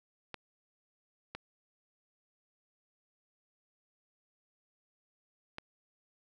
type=clicks; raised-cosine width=0.3 ms; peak=-24 dBFS; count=3; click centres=0.343 / 1.35 / 5.584 s; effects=none